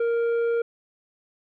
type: tone with tanh clipping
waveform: sine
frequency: 466.2 Hz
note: A#4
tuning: in tune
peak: -22 dBFS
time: 0-0.62 s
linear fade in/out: 5 ms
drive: 7 dB
effects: none